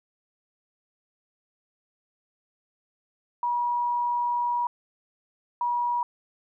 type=tone pair in turn; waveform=sine; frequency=963 / 963 Hz; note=B5 / B5; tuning=-44 / -44 cents; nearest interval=unison; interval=0 cents; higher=neither; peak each=-23 dBFS; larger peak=neither; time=3.43-4.67 / 5.61-6.03 s; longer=first; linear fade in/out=2 ms; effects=none